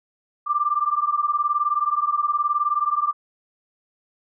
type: beating tone pair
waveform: sine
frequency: 1174.7 / 1193.7 Hz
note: D6 / D6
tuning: 0 / +28 cents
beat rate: 19 Hz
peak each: -22 dBFS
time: 0.46-3.13 s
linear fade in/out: 20 ms
effects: none